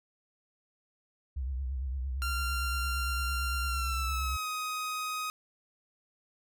sine tone with vibrato, 65.6 Hz, C2, 5 cents sharp, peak -31 dBFS, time 1.36-4.37 s, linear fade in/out 10 ms, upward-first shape triangle, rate 8.8 Hz, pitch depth 130 cents each way
sawtooth tone with pitch glide, 1384 to 1254.6 Hz, F6 to D#6, -16 to +14 cents, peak -29 dBFS, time 2.22-5.3 s, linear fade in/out 0 ms, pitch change -170 cents, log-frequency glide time 3.66-4.47 s
effects none

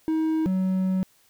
triangle tone pair in turn, 317.4 / 187.51 Hz, D#4 / F#3, +35 / +23 cents, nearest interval major sixth, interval 912 cents, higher first, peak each -19 dBFS, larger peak neither, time 0.08-0.46 / 0.46-1.03 s, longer second, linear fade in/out 0 ms, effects white hiss -61 dBFS RMS until 1.29 s

